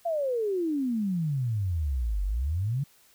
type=exponential two-way sweep; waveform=sine; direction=down then up; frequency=698.5 to 46.02 to 148.2 Hz; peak=-25 dBFS; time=0.05-2.84 s; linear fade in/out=10 ms; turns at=2.24 s; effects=white hiss -60 dBFS RMS until 3.14 s